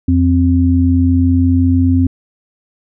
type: tone pair together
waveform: sine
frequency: 87.3 / 261.6 Hz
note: F2 / C4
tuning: 0 / 0 cents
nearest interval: octave + perfect fifth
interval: 1900 cents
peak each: -11 dBFS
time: 0.08-2.07 s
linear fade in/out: 5 ms
effects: none